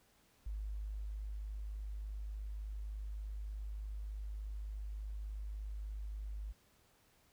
sine tone with ADSR envelope, 51.7 Hz, G#1, 7 cents flat, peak -38 dBFS, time 0.46-6.53 s, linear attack 6 ms, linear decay 980 ms, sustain -2 dB, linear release 22 ms, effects pink hiss -70 dBFS RMS until 7.32 s

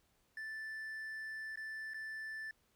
triangle tone with dropouts, 1760 Hz, A6, in tune, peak -40 dBFS, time 0.37-2.51 s, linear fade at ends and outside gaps 2 ms, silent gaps 1.558-1.573 / 1.936-1.943 s, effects pink hiss -75 dBFS RMS until 2.75 s

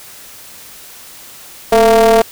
square ring-modulated tone, 116.54 Hz, A#2, in tune, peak -4 dBFS, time 1.72-2.22 s, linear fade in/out 5 ms, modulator 563 Hz, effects white hiss -36 dBFS RMS until 2.31 s

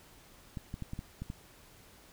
clicks, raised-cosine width 5 ms, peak -26 dBFS, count 7, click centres 0.572 / 0.741 / 0.823 / 0.934 / 0.991 / 1.22 / 1.301 s, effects pink hiss -58 dBFS RMS until 2.12 s

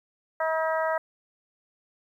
harmonic tone, 320 Hz, D#4, 49 cents sharp, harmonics 2 / 3 / 4 / 5 / 6, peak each -26 / -30 / -32 / -34 / -36 dBFS, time 0.4-0.98 s, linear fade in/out 5 ms, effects 10-bit

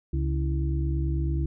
harmonic tone with a mistuned harmonic, 69.3 Hz, C#2, in tune, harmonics 1 / 2 / 4 / 5, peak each -25 / -29 / -43 / -34 dBFS, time 0.13-1.46 s, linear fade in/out 5 ms, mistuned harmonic 5, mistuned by -92 cents, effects none

